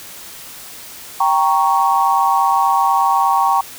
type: chord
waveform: sine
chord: G diminished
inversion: none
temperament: equal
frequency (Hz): 784 / 932.3 / 1108.7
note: G5 / Bb5 / Db6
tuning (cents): 0 / 0 / 0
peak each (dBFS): -16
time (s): 1.2-3.61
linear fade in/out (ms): 5
effects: white hiss -35 dBFS RMS until 3.78 s